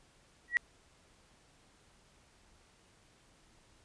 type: tone with exponential growth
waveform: sine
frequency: 1924 Hz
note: B6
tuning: 46 cents flat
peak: -20 dBFS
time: 0.48-0.57 s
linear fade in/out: 0 ms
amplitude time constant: 18 ms
effects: pink hiss -65 dBFS RMS until 3.84 s + resampled to 22050 Hz